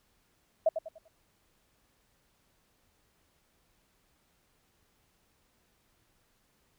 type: tone with echo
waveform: sine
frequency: 644 Hz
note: E5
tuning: 41 cents flat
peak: -20 dBFS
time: 0.66-0.69 s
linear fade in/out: 5 ms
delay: 98 ms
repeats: 4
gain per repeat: -9 dB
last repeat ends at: 1.082 s
effects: pink hiss -71 dBFS RMS until 6.78 s